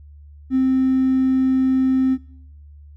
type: tone with hard clipping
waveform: triangle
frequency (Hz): 261.6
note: C4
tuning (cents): 0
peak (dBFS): -14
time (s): 0.5-2.18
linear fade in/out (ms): 50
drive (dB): 3
effects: noise-tail reverb RT60 0.7 s tail -22 dB re dry + added 73 Hz sine -40 dBFS peak until 2.96 s